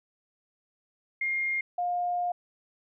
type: tone pair in turn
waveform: sine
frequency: 2125 / 709.1 Hz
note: C7 / F5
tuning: +26 / +26 cents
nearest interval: octave + perfect fifth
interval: 1900 cents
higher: first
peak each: -26 dBFS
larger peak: neither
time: 1.21-1.61 / 1.78-2.32 s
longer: second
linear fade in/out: 5 ms
effects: none

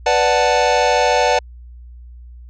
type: chord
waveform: square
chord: B minor seventh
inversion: none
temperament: equal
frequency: 493.9 / 587.3 / 740 / 880 Hz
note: B4 / D5 / F#5 / A5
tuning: 0 / 0 / 0 / 0 cents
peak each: -19 dBFS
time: 0.06-1.39 s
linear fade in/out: 5 ms
effects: added 60 Hz sine -35 dBFS peak until 2.49 s + resampled to 16000 Hz

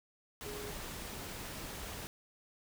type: tone in noise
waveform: sine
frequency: 415.3 Hz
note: G#4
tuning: in tune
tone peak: -44 dBFS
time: 0.46-0.71 s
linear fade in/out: 0 ms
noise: pink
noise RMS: -44 dBFS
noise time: 0.41-2.07 s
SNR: -3 dB
effects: none

